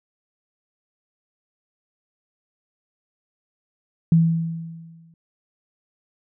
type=tone with exponential decay; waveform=sine; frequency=164.81 Hz; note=E3; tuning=in tune; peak=-10 dBFS; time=4.12-5.14 s; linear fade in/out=2 ms; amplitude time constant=220 ms; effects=none